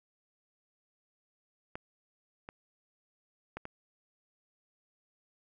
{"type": "clicks", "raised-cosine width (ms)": 0.5, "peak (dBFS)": [-24, -28, -24, -26], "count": 4, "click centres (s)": [1.755, 2.489, 3.57, 3.654], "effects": []}